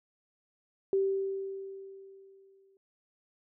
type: tone with exponential decay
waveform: sine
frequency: 388.8 Hz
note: G4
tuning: 14 cents flat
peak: -23 dBFS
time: 0.93-2.77 s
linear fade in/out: 1 ms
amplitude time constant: 400 ms
effects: none